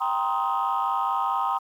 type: chord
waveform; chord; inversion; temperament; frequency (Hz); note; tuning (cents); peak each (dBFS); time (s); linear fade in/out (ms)
sine; C minor seventh; second; just; 784.9 / 941.9 / 1046.5 / 1255.8; G5 / Bb5 / C6 / Eb6; +2 / +18 / 0 / +16; -27; 0-1.59; 20
effects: tanh soft clip ceiling -16 dBFS + 9-bit